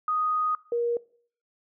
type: tone pair in turn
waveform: sine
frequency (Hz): 1244.5 / 473.2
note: D#6 / A#4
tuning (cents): 0 / +26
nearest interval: octave + perfect fourth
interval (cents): 1674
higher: first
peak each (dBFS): -23 / -23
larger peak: neither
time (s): 0.08-0.55 / 0.72-0.97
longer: first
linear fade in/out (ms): 2
effects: noise-tail reverb RT60 0.5 s tail -21 dB re dry